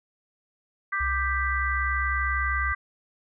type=chord; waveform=sine; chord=G major; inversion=second; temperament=equal with one note detuned; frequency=1184.2 / 1568 / 1975.5 Hz; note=D6 / G6 / B6; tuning=+14 / 0 / 0 cents; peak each=-29 dBFS; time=0.92-2.75 s; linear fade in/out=10 ms
type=tone with vibrato; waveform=sine; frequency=66.7 Hz; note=C2; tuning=34 cents sharp; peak=-28 dBFS; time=1-2.73 s; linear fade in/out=10 ms; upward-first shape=sine; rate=9.9 Hz; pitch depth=12 cents each way
effects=none